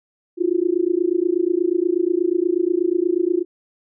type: tone with amplitude modulation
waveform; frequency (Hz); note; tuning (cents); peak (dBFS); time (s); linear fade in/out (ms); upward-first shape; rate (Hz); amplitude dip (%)
sine; 350.7; F4; +7; -12; 0.37-3.45; 50; sine; 28.3; 100
effects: none

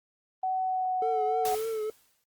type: tone with pitch glide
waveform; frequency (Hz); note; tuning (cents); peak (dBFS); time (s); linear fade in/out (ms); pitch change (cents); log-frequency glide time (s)
sine; 751 to 741.1; F#5 to F#5; +26 to +3; -26; 0.43-1.55; 5; -23; 0.6-0.94
type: tone with vibrato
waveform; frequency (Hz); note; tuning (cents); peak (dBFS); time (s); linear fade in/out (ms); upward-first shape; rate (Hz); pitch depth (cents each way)
triangle; 439.5; A4; -2; -27; 1.02-1.9; 2; triangle; 3.4; 59
type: noise with exponential decay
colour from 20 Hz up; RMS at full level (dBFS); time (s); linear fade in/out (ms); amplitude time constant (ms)
white; -35; 1.45-2.24; 2; 170
effects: Opus 24 kbps

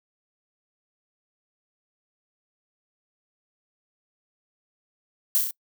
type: noise with echo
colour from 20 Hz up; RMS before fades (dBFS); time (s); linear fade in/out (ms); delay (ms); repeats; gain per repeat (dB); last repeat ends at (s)
violet; -20; 5.35-5.38; 0; 32; 4; -3; 5.508
effects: noise-tail reverb RT60 0.1 s tail -24 dB re dry

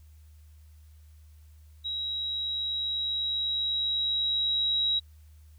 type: tone with level ramp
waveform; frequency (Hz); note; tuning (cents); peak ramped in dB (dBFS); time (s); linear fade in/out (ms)
sine; 3852; B7; -44; -30 to -23; 1.84-5; 20
effects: added 76 Hz sine -50 dBFS peak until 5.58 s + white hiss -68 dBFS RMS until 5.58 s

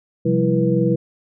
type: tone cluster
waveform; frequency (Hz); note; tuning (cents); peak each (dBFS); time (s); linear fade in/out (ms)
sine; 130.2 / 174.7 / 195.6 / 331.7 / 485; C3 / F3 / G3 / E4 / B4; -8 / +1 / -4 / +11 / -31; -21; 0.25-0.96; 10
effects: none

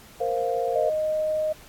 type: chord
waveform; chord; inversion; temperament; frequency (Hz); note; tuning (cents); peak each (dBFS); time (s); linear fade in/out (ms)
sine; Bb suspended second; none; equal; 466.2 / 523.3 / 698.5; Bb4 / C5 / F5; 0 / 0 / 0; -27; 0.2-0.9; 10
type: tone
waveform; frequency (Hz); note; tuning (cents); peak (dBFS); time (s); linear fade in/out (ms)
sine; 620; D#5; -6; -22; 0.75-1.53; 10
effects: pink hiss -49 dBFS RMS until 1.68 s + AAC 64 kbps

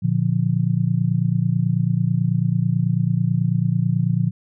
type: chord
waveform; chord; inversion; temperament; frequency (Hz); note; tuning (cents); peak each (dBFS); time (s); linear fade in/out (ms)
sine; Bb major; none; just; 116.54 / 145.68 / 174.81; Bb2 / D3 / F3; 0 / -14 / +2; -21; 0.02-4.31; 20
effects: none

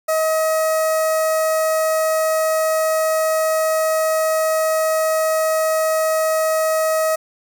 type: tone with notch filter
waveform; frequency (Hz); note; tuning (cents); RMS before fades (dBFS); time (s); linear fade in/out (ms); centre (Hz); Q
sawtooth; 635; D#5; +35; -18; 0.08-7.16; 10; 3300; 0.64
effects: none

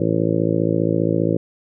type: harmonic tone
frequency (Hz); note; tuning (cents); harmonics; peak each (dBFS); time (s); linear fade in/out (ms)
55; A1; 0; 2 / 3 / 4 / 5 / 6 / 7 / 8 / 9 / 10; -25 / -22 / -28 / -25 / -22 / -28 / -27 / -25 / -27; 0-1.37; 5
effects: none

